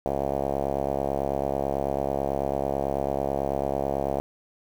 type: tone with low-pass filter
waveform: 5% pulse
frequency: 69.1 Hz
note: C#2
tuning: 5 cents flat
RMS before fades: -27 dBFS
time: 0.06-4.2 s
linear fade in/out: 0 ms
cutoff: 670 Hz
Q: 3
effects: 8-bit